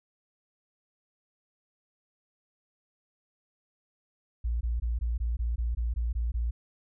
sine tone bursts, 58.27 Hz, A#1, in tune, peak -26 dBFS, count 11, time 4.44-6.51 s, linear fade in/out 10 ms, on 170 ms, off 20 ms, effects none

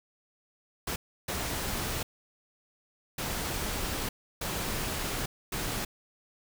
pink noise bursts at uneven times, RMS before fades -33 dBFS, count 5, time 0.87-0.96 / 1.28-2.03 / 3.18-4.09 / 4.41-5.26 / 5.52-5.85 s, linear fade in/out 5 ms, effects none

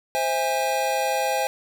square chord, C augmented, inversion none, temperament just, 523.3 / 654.1 / 817.6 Hz, C5 / E5 / G#5, 0 / -14 / -27 cents, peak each -27 / -29 / -25 dBFS, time 0.15-1.47 s, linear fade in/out 0 ms, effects none

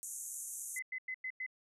pink band-pass noise, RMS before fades -44 dBFS, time 0.03-0.79 s, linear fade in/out 0 ms, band 6300 to 12000 Hz, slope 96 dB/octave
sine tone bursts, 2035 Hz, C7, 49 cents flat, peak -37 dBFS, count 5, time 0.76-1.464 s, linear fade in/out 5 ms, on 64 ms, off 96 ms
effects none

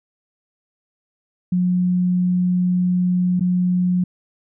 sine tone with dropouts, 180.2 Hz, F#3, 45 cents flat, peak -15 dBFS, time 1.52-4.04 s, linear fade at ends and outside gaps 5 ms, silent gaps 3.396-3.407 s, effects none

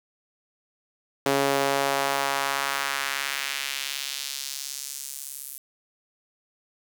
sawtooth tone with high-pass filter sweep, 138.59 Hz, C#3, in tune, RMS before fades -28 dBFS, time 1.26-5.58 s, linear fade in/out 2 ms, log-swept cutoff 380 to 11000 Hz, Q 1.2, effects 8-bit

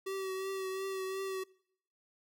square tone with vibrato, 382.7 Hz, G4, 42 cents flat, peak -36 dBFS, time 0.06-1.44 s, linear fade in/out 10 ms, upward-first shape triangle, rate 2.8 Hz, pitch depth 28 cents each way, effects noise-tail reverb RT60 0.7 s tail -24 dB re dry

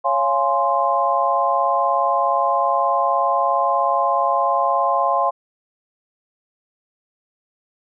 sine chord, Db major seventh, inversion none, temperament equal with one note detuned, 554.4 / 691.2 / 830.6 / 1046.5 Hz, Db5 / F5 / Ab5 / C6, 0 / -18 / 0 / 0 cents, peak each -23 / -21 / -22 / -19 dBFS, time 0.04-5.31 s, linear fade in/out 20 ms, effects none

